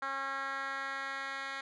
10% pulse tone with band-pass filter sweep, 272 Hz, C#4, 33 cents flat, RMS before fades -38 dBFS, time 0.02-1.61 s, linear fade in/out 5 ms, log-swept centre 1400 to 2300 Hz, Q 1.9, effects resampled to 22050 Hz

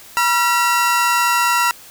30% pulse tone pair together, 965.2 / 1365 Hz, B5 / F6, -40 / -40 cents, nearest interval tritone, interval 600 cents, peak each -14 dBFS, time 0.17-1.71 s, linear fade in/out 0 ms, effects white hiss -41 dBFS RMS until 1.9 s

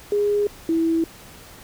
sine tone pair in turn, 411.6 / 327.9 Hz, G#4 / E4, -16 / -9 cents, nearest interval major third, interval 393 cents, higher first, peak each -17 dBFS, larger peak neither, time 0.12-0.47 / 0.69-1.04 s, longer neither, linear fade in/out 2 ms, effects pink hiss -44 dBFS RMS until 1.63 s

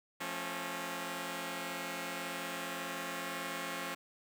5% pulse chord, F augmented, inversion none, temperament just, 174.61 / 218.3 / 272.8 Hz, F3 / A3 / C#4, 0 / -13 / -28 cents, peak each -31 / -35 / -29 dBFS, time 0.2-3.95 s, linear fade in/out 10 ms, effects none

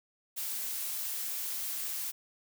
blue noise, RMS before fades -36 dBFS, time 0.36-2.12 s, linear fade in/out 20 ms, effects none

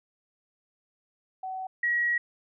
sine tone pair in turn, 754 / 1909.3 Hz, F#5 / A#6, +32 / +41 cents, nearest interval octave + major third, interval 1609 cents, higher second, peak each -32 / -23 dBFS, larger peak second, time 1.43-1.67 / 1.83-2.18 s, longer second, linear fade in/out 5 ms, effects none

